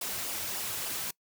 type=noise with flanger; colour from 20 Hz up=white; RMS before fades=-35 dBFS; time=0.01-1.11 s; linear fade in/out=5 ms; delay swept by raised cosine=0.48 to 4.28 ms; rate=3.5 Hz; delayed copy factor=-0.55; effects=noise-tail reverb RT60 0.1 s tail -23 dB re dry